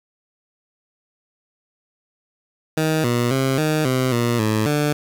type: tone with pitch steps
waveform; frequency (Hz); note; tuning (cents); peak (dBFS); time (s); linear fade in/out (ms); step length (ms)
15% pulse; 157.3 / 120.4 / 133.4 / 154.6 / 129.2 / 119.1 / 108.6 / 148.1; D#3 / B2 / C3 / D#3 / C3 / A#2 / A2 / D3; +19 / -44 / +34 / -11 / -21 / +38 / -22 / +15; -11; 2.77-4.93; 5; 270
effects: 8-bit